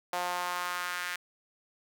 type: tone with high-pass filter sweep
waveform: sawtooth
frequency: 177.9 Hz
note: F3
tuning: 32 cents sharp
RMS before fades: -34 dBFS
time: 0.13-1.16 s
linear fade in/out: 2 ms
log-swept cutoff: 730 to 1700 Hz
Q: 2.2
effects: none